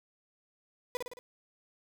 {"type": "tone with echo", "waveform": "35% pulse", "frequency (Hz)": 493.9, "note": "B4", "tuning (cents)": 0, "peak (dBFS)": -29, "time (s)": [0.95, 0.97], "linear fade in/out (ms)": 0, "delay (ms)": 55, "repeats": 4, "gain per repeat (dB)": -4, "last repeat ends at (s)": 1.19, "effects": []}